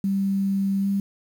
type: tone with pitch glide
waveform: sine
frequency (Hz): 195.8 to 198.08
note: G3 to G3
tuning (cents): -2 to +18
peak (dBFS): -20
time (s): 0.04-1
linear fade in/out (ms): 2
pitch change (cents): +20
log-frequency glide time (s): 0.8-0.87
effects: 8-bit